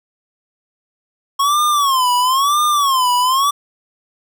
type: tone with vibrato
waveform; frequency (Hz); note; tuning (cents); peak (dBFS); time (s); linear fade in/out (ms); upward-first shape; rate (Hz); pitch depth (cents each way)
square; 1089; C#6; -31; -13; 1.39-3.51; 10; sine; 1; 180
effects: none